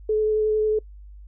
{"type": "tone with vibrato", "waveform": "sine", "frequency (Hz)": 430, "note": "A4", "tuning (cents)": -40, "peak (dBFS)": -18, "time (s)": [0.09, 0.79], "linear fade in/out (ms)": 5, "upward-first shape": "sine", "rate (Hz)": 11, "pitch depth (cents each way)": 11, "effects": ["noise-tail reverb RT60 0.1 s tail -26 dB re dry", "added 50 Hz sine -40 dBFS peak until 1.27 s"]}